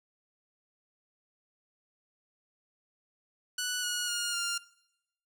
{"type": "tone with pitch steps", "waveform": "10% pulse", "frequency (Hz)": [1480, 1452.1, 1424.6, 1397.7], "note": ["F#6", "F#6", "F6", "F6"], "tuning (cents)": [0, -33, 34, 1], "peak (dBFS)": -22, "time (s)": [3.58, 4.58], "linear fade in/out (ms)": 5, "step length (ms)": 250, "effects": ["noise-tail reverb RT60 0.8 s tail -19 dB re dry"]}